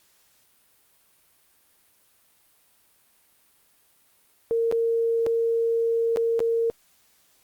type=tone with dropouts; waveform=sine; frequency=459.8 Hz; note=A#4; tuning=24 cents flat; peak=-20 dBFS; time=4.51-6.7 s; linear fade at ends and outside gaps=0 ms; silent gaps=4.714-4.724 / 5.264-5.268 / 6.161-6.171 / 6.393-6.403 s; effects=white hiss -62 dBFS RMS until 7.43 s + Opus 48 kbps